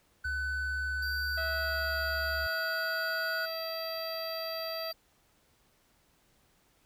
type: tone with pitch glide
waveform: triangle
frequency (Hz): 1504 to 1457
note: F#6 to F#6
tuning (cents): +28 to -27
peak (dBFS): -30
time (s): 0.24-3.46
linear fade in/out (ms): 10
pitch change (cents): -55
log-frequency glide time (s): 0.91-1.98
type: tone with vibrato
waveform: sine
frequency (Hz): 69.3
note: C#2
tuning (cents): 0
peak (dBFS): -37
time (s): 0.25-2.47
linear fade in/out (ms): 5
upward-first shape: triangle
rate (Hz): 20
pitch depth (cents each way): 61
type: tone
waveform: square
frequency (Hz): 4699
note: D8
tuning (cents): 0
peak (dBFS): -39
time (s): 1.02-4.93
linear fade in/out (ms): 5
type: harmonic tone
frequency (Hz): 651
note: E5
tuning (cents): -22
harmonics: 1 / 2 / 3 / 4 / 5 / 6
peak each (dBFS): -37 / -43 / -47 / -49 / -51 / -53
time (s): 1.37-4.92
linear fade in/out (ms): 10
effects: pink hiss -68 dBFS RMS until 6.85 s